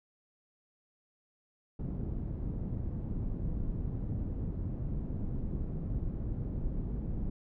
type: low-pass noise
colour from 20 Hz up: pink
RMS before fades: -35 dBFS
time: 1.79-7.3 s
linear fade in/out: 5 ms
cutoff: 220 Hz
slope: 12 dB/octave
effects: none